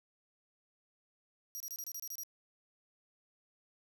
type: tone bursts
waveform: 20% pulse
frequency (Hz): 5730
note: F8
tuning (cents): +44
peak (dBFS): -35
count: 9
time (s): 1.55-2.234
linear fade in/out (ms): 0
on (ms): 52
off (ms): 27
effects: 12-bit